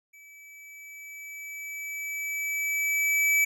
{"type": "tone with level ramp", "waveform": "square", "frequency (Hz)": 2300, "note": "D7", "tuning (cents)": -37, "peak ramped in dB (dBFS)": [-50, -20], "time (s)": [0.13, 3.45], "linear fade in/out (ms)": 10, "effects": []}